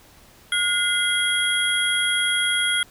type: tone cluster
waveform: sine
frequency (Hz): 1439 / 2062 / 3287 / 10680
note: F#6 / C7 / G#7 / E9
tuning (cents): -49 / -26 / -19 / +22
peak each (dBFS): -23 / -27 / -22 / -29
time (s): 0.52-2.83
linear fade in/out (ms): 2
effects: pink hiss -51 dBFS RMS until 2.9 s